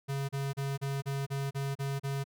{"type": "tone bursts", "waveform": "square", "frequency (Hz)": 138.2, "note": "C#3", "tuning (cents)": -5, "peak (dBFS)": -32, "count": 9, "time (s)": [0.08, 2.242], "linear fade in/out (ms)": 20, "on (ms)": 210, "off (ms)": 34, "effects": []}